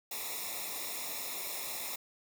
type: noise with comb filter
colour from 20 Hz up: white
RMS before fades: -39 dBFS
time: 0.11-1.96 s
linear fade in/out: 5 ms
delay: 0.65 ms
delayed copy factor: -0.95
effects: none